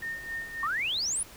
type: tone with tremolo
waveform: sine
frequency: 1830 Hz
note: A#6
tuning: 32 cents flat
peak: -31 dBFS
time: 0.02-0.67 s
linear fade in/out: 5 ms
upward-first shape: sine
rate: 3.7 Hz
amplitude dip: 65%
type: exponential sweep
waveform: sine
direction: up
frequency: 1088 to 10420 Hz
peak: -27 dBFS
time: 0.63-1.23 s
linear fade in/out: 2 ms
effects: pink hiss -49 dBFS RMS until 1.36 s